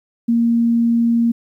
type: tone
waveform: sine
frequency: 233.1 Hz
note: A#3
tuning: in tune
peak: -12 dBFS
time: 0.28-1.32 s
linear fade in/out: 10 ms
effects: 9-bit